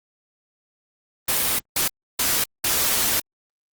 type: noise bursts at uneven times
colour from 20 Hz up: white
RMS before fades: -21 dBFS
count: 4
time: 1.28-1.59 / 1.76-1.88 / 2.19-2.44 / 2.64-3.2 s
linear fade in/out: 5 ms
effects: Opus 24 kbps